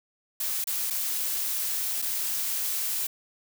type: noise with dropouts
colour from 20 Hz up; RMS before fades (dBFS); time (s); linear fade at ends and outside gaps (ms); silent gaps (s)
blue; -29; 0.4-3.07; 5; 0.642-0.671 / 0.902-0.906 / 2.018-2.022
effects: none